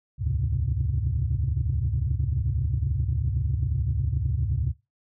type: tone cluster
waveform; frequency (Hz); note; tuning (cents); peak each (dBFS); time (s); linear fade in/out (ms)
sine; 69.1 / 80.4 / 102.7 / 126.5 / 134.3; C#2 / E2 / G#2 / B2 / C3; -5 / -43 / -19 / +42 / +46; -28 / -29 / -28 / -30 / -31; 0.18-4.74; 50
effects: noise-tail reverb RT60 0.2 s tail -17 dB re dry + tanh soft clip ceiling -15 dBFS